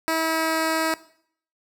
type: tone with pitch glide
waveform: 10% pulse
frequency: 323 to 321.1 Hz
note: E4 to E4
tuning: -35 to -45 cents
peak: -13 dBFS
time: 0.08-0.94 s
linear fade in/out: 0 ms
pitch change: -10 cents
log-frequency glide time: 0.18-0.58 s
effects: noise-tail reverb RT60 0.6 s tail -17 dB re dry